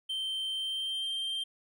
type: tone with pitch glide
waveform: triangle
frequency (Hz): 3121 to 3159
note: G7 to G7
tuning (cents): -8 to +13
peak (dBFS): -30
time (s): 0.09-1.44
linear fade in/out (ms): 10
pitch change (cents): +21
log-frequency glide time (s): 0.51-1.11
effects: none